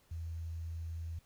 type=tone with quantisation; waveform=sine; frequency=82.41 Hz; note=E2; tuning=in tune; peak=-38 dBFS; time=0.11-1.19 s; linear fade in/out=5 ms; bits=11; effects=pink hiss -69 dBFS RMS until 1.25 s

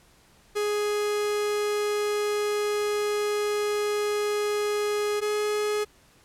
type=tone pair in turn; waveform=45% pulse; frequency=416.2 / 419.8 Hz; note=G#4 / G#4; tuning=+4 / +19 cents; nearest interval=unison; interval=15 cents; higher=second; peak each=-24 dBFS; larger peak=neither; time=0.55-5.21 / 5.21-5.85 s; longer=first; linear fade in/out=20 ms; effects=pink hiss -58 dBFS RMS until 6.24 s + low-pass 12000 Hz 12 dB/octave

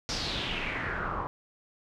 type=noise with low-pass filter sweep; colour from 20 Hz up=pink; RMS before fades=-33 dBFS; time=0.09-1.27 s; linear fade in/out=0 ms; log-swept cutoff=5500 to 990 Hz; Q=4.5; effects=none

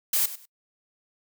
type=noise with echo; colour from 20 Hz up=blue; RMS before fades=-23 dBFS; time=0.13-0.26 s; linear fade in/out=5 ms; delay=98 ms; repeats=2; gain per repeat=-14 dB; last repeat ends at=0.456 s; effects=noise-tail reverb RT60 0.1 s tail -25 dB re dry

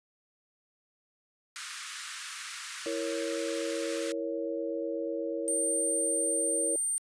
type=high-pass noise; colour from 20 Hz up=pink; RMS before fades=-40 dBFS; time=1.56-4.12 s; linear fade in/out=0 ms; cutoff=1200 Hz; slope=48 dB/octave
type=chord; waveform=sine; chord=A# diminished; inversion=second; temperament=equal; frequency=329.6 / 466.2 / 554.4 Hz; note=E4 / A#4 / C#5; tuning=0 / 0 / 0 cents; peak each=-35 dBFS; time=2.86-6.76 s; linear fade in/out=2 ms
type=tone; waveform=sine; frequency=8870 Hz; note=C#9; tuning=in tune; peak=-27 dBFS; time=5.48-6.98 s; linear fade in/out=0 ms
effects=resampled to 22050 Hz

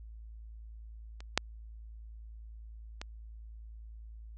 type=clicks; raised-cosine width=0.2 ms; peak=-30 / -7 / -22 dBFS; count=3; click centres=1.205 / 1.376 / 3.015 s; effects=added 55 Hz sine -45 dBFS peak until 4.37 s + resampled to 24000 Hz

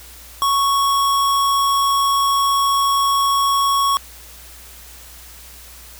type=tone; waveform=square; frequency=1108.7 Hz; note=C#6; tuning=in tune; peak=-15 dBFS; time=0.42-3.97 s; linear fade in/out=0 ms; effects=added 60 Hz sine -43 dBFS peak until 5.99 s + white hiss -41 dBFS RMS until 5.99 s

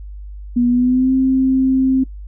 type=tone with pitch glide; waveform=sine; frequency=242.4 to 262.8 Hz; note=B3 to C4; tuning=-32 to +8 cents; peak=-11 dBFS; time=0.56-2.04 s; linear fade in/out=10 ms; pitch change=+140 cents; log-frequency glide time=0.68-1.13 s; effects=noise-tail reverb RT60 0.1 s tail -21 dB re dry + added 50 Hz sine -29 dBFS peak until 2.27 s

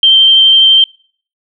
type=tone with vibrato; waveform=sine; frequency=3136 Hz; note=G7; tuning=in tune; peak=-3 dBFS; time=0.03-0.84 s; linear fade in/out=2 ms; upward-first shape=sine; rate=12 Hz; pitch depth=8 cents each way; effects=noise-tail reverb RT60 0.5 s tail -26 dB re dry

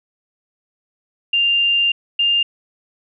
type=tone pair in turn; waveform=sine; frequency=2794 / 2804 Hz; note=F7 / F7; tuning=0 / +6 cents; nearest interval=unison; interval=6 cents; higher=second; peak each=-13 dBFS; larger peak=neither; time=1.33-1.92 / 2.19-2.43 s; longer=first; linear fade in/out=5 ms; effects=none

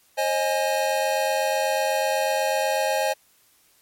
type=chord; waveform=square; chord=Ab major; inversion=first; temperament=equal with one note detuned; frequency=534.2 / 622.3 / 830.6 Hz; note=C5 / Eb5 / Ab5; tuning=+36 / 0 / 0 cents; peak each=-26 dBFS; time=0.17-3.14 s; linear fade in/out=20 ms; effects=white hiss -60 dBFS RMS until 3.81 s + MP3 64 kbps

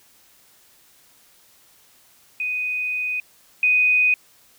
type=tone pair in turn; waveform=sine; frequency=2493 / 2493 Hz; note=D#7 / D#7; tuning=+3 / +3 cents; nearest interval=unison; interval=0 cents; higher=neither; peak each=-22 / -14 dBFS; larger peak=second; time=2.4-3.2 / 3.63-4.14 s; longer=first; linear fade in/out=2 ms; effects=white hiss -55 dBFS RMS until 4.58 s

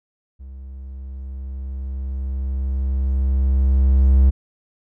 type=tone with level ramp; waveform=triangle; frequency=66.3 Hz; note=C2; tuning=23 cents sharp; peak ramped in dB=-32 to -7 dBFS; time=0.39-4.31 s; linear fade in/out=20 ms; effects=none

